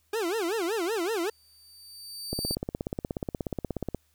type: tone with vibrato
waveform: 40% pulse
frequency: 391 Hz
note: G4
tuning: 4 cents flat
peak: -26 dBFS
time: 0.13-1.3 s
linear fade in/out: 5 ms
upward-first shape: sine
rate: 5.3 Hz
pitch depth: 290 cents each way
type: tone with exponential growth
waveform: sawtooth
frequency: 4620 Hz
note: D8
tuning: 29 cents flat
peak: -25 dBFS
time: 1.12-2.55 s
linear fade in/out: 5 ms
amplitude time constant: 310 ms
type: click train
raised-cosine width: 2 ms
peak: -17 dBFS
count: 28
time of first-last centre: 2.33-3.947 s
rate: 16.7 Hz
effects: added 77 Hz sine -70 dBFS peak until 4.14 s + white hiss -70 dBFS RMS until 4.14 s